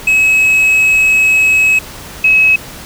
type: tone pair in turn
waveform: triangle / sine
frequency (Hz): 2565 / 2565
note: E7 / E7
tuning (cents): -48 / -48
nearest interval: unison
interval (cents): 0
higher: neither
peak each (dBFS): -5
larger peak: neither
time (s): 0.07-1.79 / 2.24-2.56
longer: first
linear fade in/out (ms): 5
effects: pink hiss -30 dBFS RMS until 2.85 s